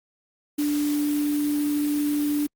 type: tone in noise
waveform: sine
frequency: 293.7 Hz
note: D4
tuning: in tune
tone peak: -21 dBFS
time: 0.58-2.47 s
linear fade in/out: 10 ms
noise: white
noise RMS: -36 dBFS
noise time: 0.58-2.47 s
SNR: +12 dB
effects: Opus 48 kbps